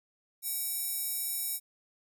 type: tone with high-pass filter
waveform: square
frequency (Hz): 767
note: G5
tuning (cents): -38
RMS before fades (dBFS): -34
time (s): 0.42-1.6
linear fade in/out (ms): 50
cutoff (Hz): 10000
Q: 1.1
effects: none